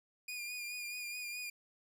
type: tone with vibrato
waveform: sawtooth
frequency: 2434 Hz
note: D#7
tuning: 39 cents flat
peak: -37 dBFS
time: 0.28-1.5 s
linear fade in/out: 5 ms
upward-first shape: sine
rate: 4.7 Hz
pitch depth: 32 cents each way
effects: none